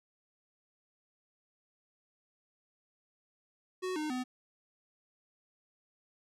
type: tone with pitch steps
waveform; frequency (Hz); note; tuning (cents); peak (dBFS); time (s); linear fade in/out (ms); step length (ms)
square; 370 / 305.8 / 252.7; F#4 / D#4 / B3; 0 / -30 / +40; -34; 3.82-4.24; 20; 140
effects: low-pass 9000 Hz 12 dB/octave